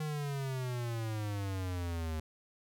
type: exponential sweep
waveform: square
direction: down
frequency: 155.56 to 77.78 Hz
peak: -35 dBFS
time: 0-2.2 s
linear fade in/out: 5 ms
effects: none